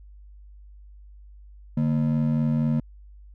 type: ring-modulated tone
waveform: triangle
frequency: 190 Hz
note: F#3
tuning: 46 cents sharp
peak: -15 dBFS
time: 1.77-2.8 s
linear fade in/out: 5 ms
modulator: 42.1 Hz
effects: added 50 Hz sine -44 dBFS peak until 3.34 s